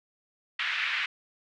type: band-pass noise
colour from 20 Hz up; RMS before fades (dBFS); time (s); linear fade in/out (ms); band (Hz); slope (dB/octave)
pink; -30; 0.59-1.06; 5; 1600 to 3000; 24
effects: none